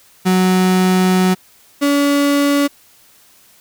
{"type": "tone pair in turn", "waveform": "35% pulse", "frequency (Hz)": [185, 284.8], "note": ["F#3", "C#4"], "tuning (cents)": [0, 47], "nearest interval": "perfect fifth", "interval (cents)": 747, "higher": "second", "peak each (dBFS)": [-9, -10], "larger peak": "first", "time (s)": [[0.25, 1.35], [1.81, 2.68]], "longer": "first", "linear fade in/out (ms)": 20, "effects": ["white hiss -49 dBFS RMS until 3.6 s"]}